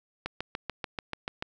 click train, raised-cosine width 0.3 ms, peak -16 dBFS, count 9, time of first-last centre 0.26-1.424 s, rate 6.87 Hz, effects none

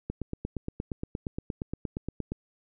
click train, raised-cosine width 3 ms, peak -19 dBFS, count 20, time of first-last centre 0.1-2.32 s, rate 8.56 Hz, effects none

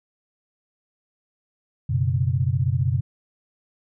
sine chord, F# suspended fourth, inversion none, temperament equal, 92.5 / 123.47 / 138.59 Hz, F#2 / B2 / C#3, 0 / 0 / 0 cents, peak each -24 / -22 / -24 dBFS, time 1.89-3.01 s, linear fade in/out 10 ms, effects none

